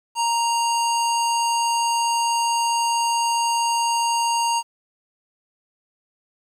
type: tone with low-pass filter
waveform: square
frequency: 932.3 Hz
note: A#5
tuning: in tune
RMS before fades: -21 dBFS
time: 0.15-4.63 s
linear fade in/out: 50 ms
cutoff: 8100 Hz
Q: 2.2
effects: 9-bit